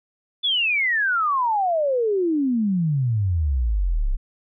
sine exponential sweep, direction down, 3520 to 30.31 Hz, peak -18 dBFS, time 0.43-4.17 s, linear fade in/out 20 ms, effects none

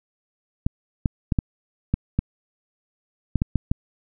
clicks, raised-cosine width 5 ms, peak -7 dBFS, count 10, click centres 0.665 / 1.058 / 1.322 / 1.388 / 1.94 / 2.19 / 3.357 / 3.419 / 3.557 / 3.715 s, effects none

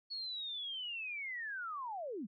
sine linear sweep, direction down, 4397 to 174 Hz, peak -39 dBFS, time 0.1-2.27 s, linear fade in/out 20 ms, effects none

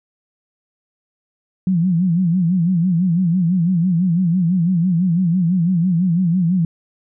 sine tone with vibrato, 176 Hz, F3, 14 cents sharp, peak -13 dBFS, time 1.67-6.65 s, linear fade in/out 2 ms, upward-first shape sine, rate 6 Hz, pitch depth 130 cents each way, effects none

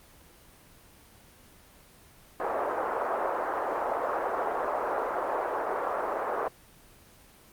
pink band-pass noise, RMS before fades -30 dBFS, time 2.4-6.48 s, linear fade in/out 0 ms, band 450 to 1300 Hz, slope 24 dB/octave, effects pink hiss -55 dBFS RMS until 7.52 s + Opus 24 kbps

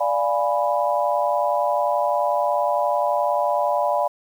sine chord, D diminished seventh, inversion none, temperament equal, 587.3 / 698.5 / 830.6 / 987.8 Hz, D5 / F5 / Ab5 / Cb6, 0 / 0 / 0 / 0 cents, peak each -22 / -24 / -25 / -24 dBFS, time 0-4.08 s, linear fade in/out 10 ms, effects 8-bit

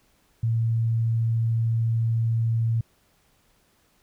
sine tone, 114.2 Hz, A#2, 35 cents flat, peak -20 dBFS, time 0.43-2.81 s, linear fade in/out 5 ms, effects pink hiss -64 dBFS RMS until 4.02 s

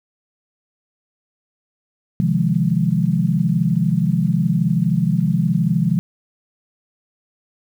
sine chord, F minor seventh, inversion second, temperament equal, 130.81 / 155.56 / 174.61 / 207.7 Hz, C3 / Eb3 / F3 / Ab3, 0 / 0 / 0 / 0 cents, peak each -22 / -20 / -18 / -22 dBFS, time 2.2-5.99 s, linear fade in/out 0 ms, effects 8-bit

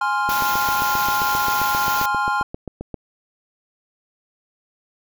triangle chord, F minor, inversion first, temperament equal, 830.6 / 1046.5 / 1396.9 Hz, Ab5 / C6 / F6, 0 / 0 / 0 cents, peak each -21 dBFS, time 0.01-2.43 s, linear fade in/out 5 ms
click train, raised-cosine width 2 ms, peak -16 dBFS, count 21, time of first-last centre 0.29-2.943 s, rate 7.54 Hz
white band-stop noise, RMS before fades -27 dBFS, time 0.29-2.06 s, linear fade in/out 5 ms, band 7100 to 11000 Hz, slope 96 dB/octave
effects none

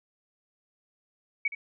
sine tone with echo, 2258 Hz, C#7, 31 cents sharp, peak -23 dBFS, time 1.45-1.48 s, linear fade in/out 5 ms, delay 70 ms, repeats 1, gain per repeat -12 dB, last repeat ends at 1.55 s, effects none

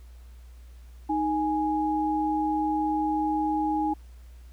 sine tone pair together, 310.9 / 830.6 Hz, D#4 / G#5, -1 / 0 cents, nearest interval octave + perfect fourth, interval 1701 cents, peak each -26 dBFS, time 1.09-3.94 s, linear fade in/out 10 ms, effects added 60 Hz sine -44 dBFS peak until 4.52 s + pink hiss -62 dBFS RMS until 4.52 s

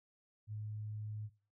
sine tone, 106.6 Hz, G#2, 46 cents sharp, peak -40 dBFS, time 0.47-1.3 s, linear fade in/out 50 ms, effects noise-tail reverb RT60 0.4 s tail -21 dB re dry

